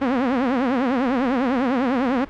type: tone with vibrato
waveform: sawtooth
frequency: 256.1 Hz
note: C4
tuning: 37 cents flat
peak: -14 dBFS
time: 0.01-2.25 s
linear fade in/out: 10 ms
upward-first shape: triangle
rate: 10 Hz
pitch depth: 190 cents each way
effects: pink hiss -42 dBFS RMS until 2.29 s + low-pass 2000 Hz 12 dB/octave